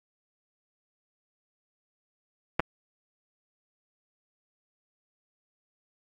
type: clicks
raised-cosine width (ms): 0.5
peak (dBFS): -7 / -14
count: 2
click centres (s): 2.596 / 2.602
effects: AAC 64 kbps